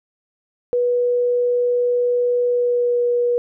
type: tone with pitch glide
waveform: sine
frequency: 488 to 483 Hz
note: B4 to B4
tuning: -21 to -39 cents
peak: -15 dBFS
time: 0.73-3.38 s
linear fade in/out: 0 ms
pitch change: -18 cents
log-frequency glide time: 2.47-3.02 s
effects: none